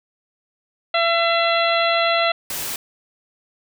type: harmonic tone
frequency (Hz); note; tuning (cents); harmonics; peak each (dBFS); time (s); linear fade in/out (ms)
674; E5; +38; 1 / 2 / 3 / 4 / 5 / 6; -19 / -22 / -24 / -25 / -26 / -27; 0.94-2.32; 5
type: noise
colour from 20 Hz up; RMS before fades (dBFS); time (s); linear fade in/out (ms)
white; -27; 2.5-2.76; 2
effects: none